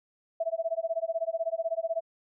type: tone with tremolo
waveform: sine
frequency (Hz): 659.3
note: E5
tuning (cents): 0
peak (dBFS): -24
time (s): 0.4-2.01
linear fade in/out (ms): 5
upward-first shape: sine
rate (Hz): 16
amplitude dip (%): 100
effects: none